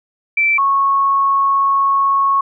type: tone pair in turn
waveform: sine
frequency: 2333 / 1101 Hz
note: D7 / C#6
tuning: -12 / -12 cents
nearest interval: octave + minor second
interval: 1300 cents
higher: first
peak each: -11 dBFS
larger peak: neither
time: 0.37-0.58 / 0.58-2.41 s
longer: second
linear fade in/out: 5 ms
effects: none